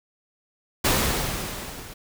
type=noise with level ramp; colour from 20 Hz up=pink; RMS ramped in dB=-19 to -41 dBFS; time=0.84-1.94 s; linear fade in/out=10 ms; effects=none